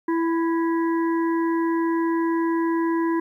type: harmonic tone with a mistuned harmonic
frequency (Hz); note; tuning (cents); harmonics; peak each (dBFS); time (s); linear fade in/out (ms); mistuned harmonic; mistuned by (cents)
331.4; E4; +9; 1 / 3 / 5 / 6; -20 / -28 / -36 / -39; 0.08-3.2; 5; 6; -36
effects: 10-bit